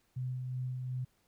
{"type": "tone with tremolo", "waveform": "sine", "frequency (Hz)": 127.3, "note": "C3", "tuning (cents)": -47, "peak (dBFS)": -33, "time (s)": [0.16, 1.05], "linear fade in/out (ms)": 10, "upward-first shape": "sine", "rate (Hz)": 2.7, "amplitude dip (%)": 30, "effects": ["pink hiss -73 dBFS RMS until 1.27 s"]}